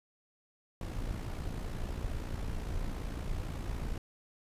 brown noise with amplitude modulation, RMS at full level -34 dBFS, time 0.81-3.98 s, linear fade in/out 2 ms, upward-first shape sine, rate 57.6 Hz, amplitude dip 55%, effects resampled to 32000 Hz

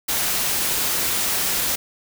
white noise, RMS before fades -22 dBFS, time 0.08-1.76 s, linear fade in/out 10 ms, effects none

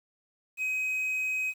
triangle tone with quantisation, 2527 Hz, D#7, 26 cents sharp, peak -26 dBFS, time 0.57-1.54 s, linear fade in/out 50 ms, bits 9, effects none

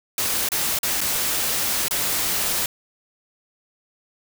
white noise with dropouts, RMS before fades -23 dBFS, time 0.18-2.66 s, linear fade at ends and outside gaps 2 ms, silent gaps 0.488-0.518 / 0.788-0.831 / 1.007-1.013 / 1.883-1.909 s, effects none

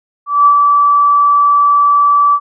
sine tone with ADSR envelope, 1156 Hz, D6, 28 cents flat, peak -3 dBFS, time 0.26-2.4 s, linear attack 200 ms, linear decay 78 ms, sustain -3 dB, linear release 61 ms, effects none

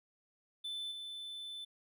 triangle tone with level steps, 3520 Hz, A7, in tune, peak -37 / -41 dBFS, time 0.64-1.65 s, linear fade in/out 10 ms, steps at 0.91 s, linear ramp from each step 10 ms, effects none

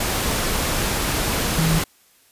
sine tone in noise, 161.6 Hz, E3, 34 cents flat, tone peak -17 dBFS, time 1.58-1.79 s, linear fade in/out 5 ms, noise pink, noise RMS -22 dBFS, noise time 0-1.84 s, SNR +2 dB, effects white hiss -56 dBFS RMS until 2.31 s + resampled to 32000 Hz

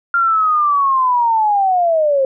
sine linear sweep, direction down, 1396.9 to 523.3 Hz, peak -11 dBFS, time 0.14-2.25 s, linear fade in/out 2 ms, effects none

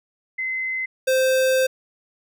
sine / square tone pair in turn, 2053 / 521.3 Hz, C7 / C5, -33 / -6 cents, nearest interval 2 octaves, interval 2373 cents, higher first, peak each -23 / -17 dBFS, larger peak second, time 0.38-0.86 / 1.07-1.67 s, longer second, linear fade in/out 10 ms, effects none

